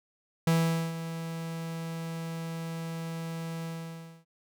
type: tone with ADSR envelope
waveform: 45% pulse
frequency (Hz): 164.5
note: E3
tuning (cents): -3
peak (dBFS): -21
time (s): 0.47-4.25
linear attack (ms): 4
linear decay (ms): 450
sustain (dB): -13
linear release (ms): 600
effects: none